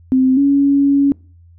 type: tone pair in turn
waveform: sine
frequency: 260 / 280 Hz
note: C4 / C#4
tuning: -11 / +18 cents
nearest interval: minor second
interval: 129 cents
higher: second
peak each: -9 dBFS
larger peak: neither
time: 0.12-0.37 / 0.37-1.12 s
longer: second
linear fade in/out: 0 ms
effects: noise-tail reverb RT60 0.4 s tail -25 dB re dry + added 85 Hz sine -42 dBFS peak until 1.58 s